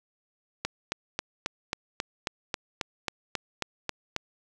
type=click train; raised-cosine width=0.2 ms; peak=-11 dBFS; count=14; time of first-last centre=0.65-4.164 s; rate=3.7 Hz; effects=none